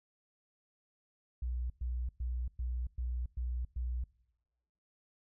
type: tone bursts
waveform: sine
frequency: 61.1 Hz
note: B1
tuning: 18 cents flat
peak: -33 dBFS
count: 7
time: 1.42-4.04 s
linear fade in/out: 5 ms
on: 280 ms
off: 110 ms
effects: noise-tail reverb RT60 1.0 s tail -22 dB re dry